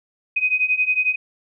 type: beating tone pair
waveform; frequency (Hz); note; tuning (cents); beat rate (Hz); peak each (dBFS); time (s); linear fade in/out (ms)
sine; 2500 / 2511; D#7 / D#7; +8 / +15; 11; -21 / -19; 0.36-1.16; 10
effects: none